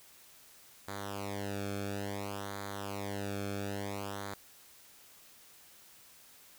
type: tone with flanger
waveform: sawtooth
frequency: 100 Hz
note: G2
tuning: 35 cents sharp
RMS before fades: -39 dBFS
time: 0.88-4.34 s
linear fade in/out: 0 ms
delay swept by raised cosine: 0.36 to 1.03 ms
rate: 0.58 Hz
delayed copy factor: -0.8
effects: white hiss -58 dBFS RMS until 6.58 s